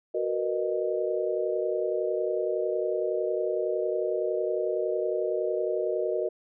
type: chord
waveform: sine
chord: B major seventh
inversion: second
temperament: just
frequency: 370.4 / 463 / 493.9 / 617.4 Hz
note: F#4 / A#4 / B4 / D#5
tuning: +2 / -12 / 0 / -14 cents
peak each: -30 / -30 / -35 / -30 dBFS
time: 0.14-6.29 s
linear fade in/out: 10 ms
effects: none